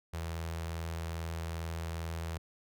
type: tone with notch filter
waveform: sawtooth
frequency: 82.41 Hz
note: E2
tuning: in tune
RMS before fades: -38 dBFS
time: 0.13-2.38 s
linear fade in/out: 10 ms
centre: 260 Hz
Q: 1.3
effects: none